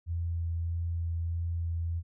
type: tone with vibrato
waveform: sine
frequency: 84.2 Hz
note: E2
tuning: 37 cents sharp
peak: -29 dBFS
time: 0.06-2.03 s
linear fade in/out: 50 ms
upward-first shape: sine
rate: 1.6 Hz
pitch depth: 11 cents each way
effects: none